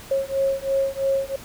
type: beating tone pair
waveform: sine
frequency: 542 / 545 Hz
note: C#5 / C#5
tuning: -39 / -29 cents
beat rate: 3 Hz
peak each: -23 dBFS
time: 0.11-1.36 s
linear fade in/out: 5 ms
effects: pink hiss -42 dBFS RMS until 1.44 s